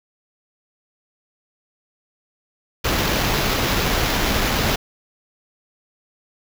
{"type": "noise with sample-and-hold", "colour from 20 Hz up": "pink", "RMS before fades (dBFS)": -20, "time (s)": [2.84, 4.76], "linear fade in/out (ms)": 10, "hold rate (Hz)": 8820, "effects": []}